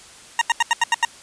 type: tone bursts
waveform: 20% pulse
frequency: 932.3 Hz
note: A#5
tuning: in tune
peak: -9 dBFS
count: 7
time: 0.39-1.05 s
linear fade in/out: 2 ms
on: 24 ms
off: 82 ms
effects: white hiss -44 dBFS RMS until 1.22 s + resampled to 22050 Hz